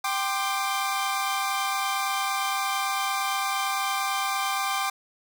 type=chord; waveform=sawtooth; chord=G suspended fourth; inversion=none; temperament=equal with one note detuned; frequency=784 / 1046.5 / 1190.4 Hz; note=G5 / C6 / D6; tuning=0 / 0 / +23 cents; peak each=-25 / -28 / -25 dBFS; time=0.04-4.9 s; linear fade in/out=5 ms; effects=none